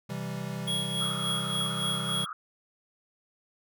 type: chord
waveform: square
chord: C major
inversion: none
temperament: equal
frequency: 130.81 / 164.81 / 196 Hz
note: C3 / E3 / G3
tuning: 0 / 0 / 0 cents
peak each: -38 dBFS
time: 0.09-2.25 s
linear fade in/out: 10 ms
type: tone with tremolo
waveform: square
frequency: 3322 Hz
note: G#7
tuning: in tune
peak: -28 dBFS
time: 0.67-2.26 s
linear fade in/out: 10 ms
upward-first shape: sine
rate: 3.5 Hz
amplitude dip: 55%
type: band-pass noise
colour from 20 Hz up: pink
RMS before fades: -40 dBFS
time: 1-2.33 s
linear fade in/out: 2 ms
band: 1200 to 1400 Hz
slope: 96 dB/octave
effects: none